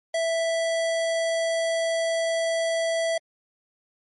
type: tone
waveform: square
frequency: 659.3 Hz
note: E5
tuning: in tune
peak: -23 dBFS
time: 0.14-3.18 s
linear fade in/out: 5 ms
effects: MP3 48 kbps